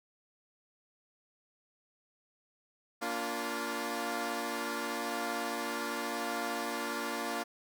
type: chord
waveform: 10% pulse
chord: Bb major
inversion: none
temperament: equal with one note detuned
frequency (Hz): 233.1 / 288.1 / 349.2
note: Bb3 / D4 / F4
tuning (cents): 0 / -33 / 0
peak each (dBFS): -30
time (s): 3.01-7.44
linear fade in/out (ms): 20
effects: none